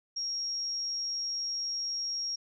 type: tone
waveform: sine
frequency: 5588 Hz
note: F8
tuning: in tune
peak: -31 dBFS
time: 0.16-2.36 s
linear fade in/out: 10 ms
effects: none